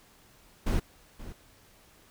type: noise with echo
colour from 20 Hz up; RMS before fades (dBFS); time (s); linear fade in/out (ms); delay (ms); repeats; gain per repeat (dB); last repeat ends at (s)
brown; -26; 0.66-0.8; 10; 530; 1; -15; 1.33
effects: pink hiss -59 dBFS RMS until 2.1 s